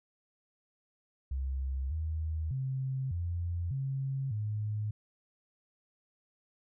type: tone with pitch steps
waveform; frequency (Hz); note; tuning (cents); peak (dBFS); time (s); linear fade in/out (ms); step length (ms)
sine; 66.6 / 79.1 / 132.3 / 86.5 / 135.1 / 106.1; C2 / D#2 / C3 / F2 / C#3 / G#2; +31 / +29 / +20 / -16 / -44 / +38; -31; 1.31-4.91; 5; 600
effects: none